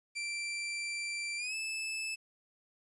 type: tone with pitch glide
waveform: sawtooth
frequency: 2349 to 2621 Hz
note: D7 to E7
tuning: 0 to -11 cents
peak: -32 dBFS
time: 0.15-2.16 s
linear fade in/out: 20 ms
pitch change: +189 cents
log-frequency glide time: 1.37-1.55 s
effects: resampled to 24000 Hz + 11-bit